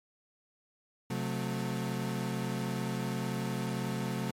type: chord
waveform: 35% pulse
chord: F# diminished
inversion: second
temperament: equal with one note detuned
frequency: 130.81 / 182.13 / 220 Hz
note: C3 / F#3 / A3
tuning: 0 / -27 / 0 cents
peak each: -34 / -35 / -35 dBFS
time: 1.1-4.31 s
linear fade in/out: 5 ms
effects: MP3 64 kbps